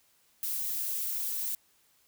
violet noise with flanger, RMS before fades -33 dBFS, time 0.43-1.55 s, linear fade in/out 0 ms, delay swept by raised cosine 1.3 to 7.1 ms, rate 3.8 Hz, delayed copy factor -0.65, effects white hiss -67 dBFS RMS until 2.07 s

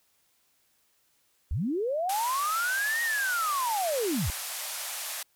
sine linear two-way sweep, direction up then down, 51.91 to 1891 to 51.91 Hz, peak -26 dBFS, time 1.51-4.3 s, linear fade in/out 0 ms, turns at 3.02 s
white band-pass noise, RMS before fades -36 dBFS, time 2.09-5.23 s, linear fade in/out 5 ms, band 560 to 14000 Hz, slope 48 dB/octave
effects white hiss -69 dBFS RMS until 5.35 s

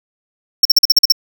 square tone bursts, 5450 Hz, F8, 43 cents flat, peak -5 dBFS, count 8, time 0.63-1.122 s, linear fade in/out 5 ms, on 23 ms, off 44 ms, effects none

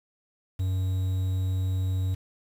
triangle tone with quantisation, 93.5 Hz, F#2, 19 cents sharp, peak -22 dBFS, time 0.59-2.15 s, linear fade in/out 10 ms, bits 8, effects none

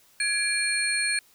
sine tone cluster, 1673 / 2367 / 4281 / 8800 Hz, G#6 / D7 / C8 / C#9, +12 / +13 / +39 / -14 cents, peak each -29 / -27 / -30 / -29 dBFS, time 0.2-1.19 s, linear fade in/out 2 ms, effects white hiss -59 dBFS RMS until 1.34 s

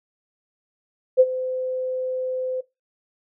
sine tone with ADSR envelope, 513 Hz, C5, 34 cents flat, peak -8 dBFS, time 1.17-2.61 s, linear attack 30 ms, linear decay 45 ms, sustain -16 dB, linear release 10 ms, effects noise-tail reverb RT60 0.2 s tail -18 dB re dry

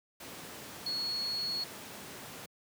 sine tone in noise, 4344 Hz, C#8, 36 cents flat, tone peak -32 dBFS, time 0.86-1.64 s, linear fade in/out 5 ms, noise pink, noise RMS -45 dBFS, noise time 0.2-2.46 s, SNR +10 dB, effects high-pass 150 Hz 12 dB/octave

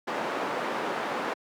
white band-pass noise, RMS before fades -31 dBFS, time 0.07-1.34 s, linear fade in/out 10 ms, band 240 to 1100 Hz, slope 12 dB/octave, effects high-pass 150 Hz 12 dB/octave

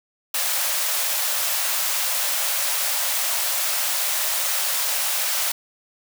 white high-pass noise, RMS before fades -23 dBFS, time 0.34-5.52 s, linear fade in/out 5 ms, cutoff 520 Hz, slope 96 dB/octave, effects none

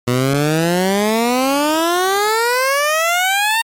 15% pulse exponential sweep, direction up, 120.3 to 924 Hz, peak -7 dBFS, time 0.07-3.62 s, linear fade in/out 10 ms, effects MP3 64 kbps

